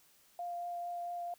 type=tone with vibrato; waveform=sine; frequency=698.5 Hz; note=F5; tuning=in tune; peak=-37 dBFS; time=0.39-1.34 s; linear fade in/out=2 ms; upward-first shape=triangle; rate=4.4 Hz; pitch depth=10 cents each way; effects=white hiss -66 dBFS RMS until 1.38 s